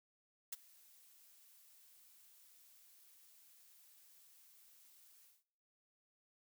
blue noise with ADSR envelope, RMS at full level -41 dBFS, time 0.52-5.44 s, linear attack 8 ms, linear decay 24 ms, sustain -24 dB, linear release 200 ms, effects noise-tail reverb RT60 0.9 s tail -23 dB re dry

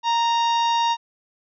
harmonic tone with a mistuned harmonic, 932.3 Hz, A#5, in tune, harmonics 1 / 2 / 3 / 4 / 5 / 6 / 7, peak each -18 / -35 / -31 / -29 / -40 / -35 / -45 dBFS, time 0.03-0.97 s, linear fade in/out 50 ms, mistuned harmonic 2, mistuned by -20 cents, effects none

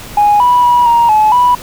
sine tone with pitch steps, 828 / 981 / 970 / 939 / 857 / 983 Hz, G#5 / B5 / B5 / A#5 / A5 / B5, -5 / -12 / -31 / +12 / -46 / -8 cents, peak -4 dBFS, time 0.17-1.55 s, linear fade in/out 5 ms, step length 230 ms, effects tanh soft clip ceiling -2 dBFS + pink hiss -30 dBFS RMS until 1.62 s

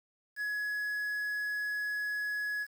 triangle tone with quantisation, 1684 Hz, G#6, 24 cents sharp, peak -30 dBFS, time 0.36-2.67 s, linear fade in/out 50 ms, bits 9, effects none

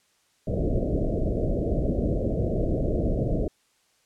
pink low-pass noise, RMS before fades -25 dBFS, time 0.47-3.48 s, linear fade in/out 5 ms, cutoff 660 Hz, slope 96 dB/octave, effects white hiss -66 dBFS RMS until 4.05 s + low-pass 9000 Hz 12 dB/octave

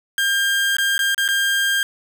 30% pulse tone with dropouts, 1600 Hz, G6, 35 cents sharp, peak -14 dBFS, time 0.18-1.83 s, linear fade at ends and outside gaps 1 ms, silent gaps 0.768-0.784 / 0.98-0.991 / 1.146-1.179 / 1.279-1.287 s, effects none

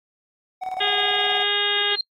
triangle tone with tremolo, 748 Hz, F#5, 19 cents sharp, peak -22 dBFS, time 0.61-1.44 s, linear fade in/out 20 ms, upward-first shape square, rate 19 Hz, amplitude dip 60%
harmonic tone, 409.3 Hz, G#4, 25 cents flat, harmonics 1 / 2 / 3 / 4 / 5 / 6 / 7 / 8 / 9, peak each -30 / -32 / -34 / -27 / -29 / -35 / -26 / -26 / -25 dBFS, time 0.8-1.96 s, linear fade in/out 10 ms
sine tone with exponential growth, 4186 Hz, C8, in tune, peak -17 dBFS, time 1.89-2.01 s, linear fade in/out 5 ms, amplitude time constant 24 ms
effects noise-tail reverb RT60 0.1 s tail -24 dB re dry + AAC 48 kbps

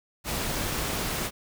pink noise with amplitude modulation, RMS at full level -28 dBFS, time 0.24-1.31 s, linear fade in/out 50 ms, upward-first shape sine, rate 283 Hz, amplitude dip 40%, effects none

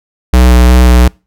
square tone with vibrato, 61.74 Hz, B1, in tune, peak -3 dBFS, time 0.33-1.08 s, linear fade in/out 5 ms, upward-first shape square, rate 2.8 Hz, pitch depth 15 cents each way, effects noise-tail reverb RT60 0.3 s tail -26 dB re dry

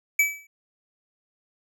square tone with exponential decay, 2298 Hz, D7, 38 cents flat, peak -15 dBFS, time 0.19-0.47 s, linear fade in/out 5 ms, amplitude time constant 59 ms, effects none

